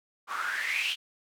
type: noise with band-pass filter sweep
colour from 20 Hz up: white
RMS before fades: -31 dBFS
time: 0.27-0.96 s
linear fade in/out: 50 ms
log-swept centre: 1100 to 3100 Hz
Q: 8.2
effects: none